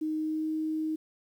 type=tone with pitch glide; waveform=sine; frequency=311.1 to 313.6 Hz; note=D#4 to D#4; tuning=0 to +14 cents; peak=-28 dBFS; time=0.01-0.96 s; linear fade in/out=10 ms; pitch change=+14 cents; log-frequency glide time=0.15-0.48 s; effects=10-bit